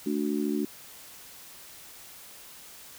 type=chord; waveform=sine; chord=D major; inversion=second; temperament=just; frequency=220.2 / 293.7 / 367.1 Hz; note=A3 / D4 / F#4; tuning=+2 / 0 / -14 cents; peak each=-30 / -29 / -32 dBFS; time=0.06-0.65 s; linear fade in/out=5 ms; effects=white hiss -48 dBFS RMS until 2.98 s